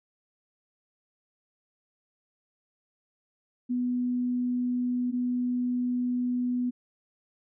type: tone pair in turn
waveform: sine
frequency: 247.1 / 247.1 Hz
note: B3 / B3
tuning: +1 / +1 cents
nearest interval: unison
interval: 0 cents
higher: neither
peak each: -25 / -25 dBFS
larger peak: neither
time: 3.69-5.12 / 5.12-6.71 s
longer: second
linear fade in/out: 20 ms
effects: none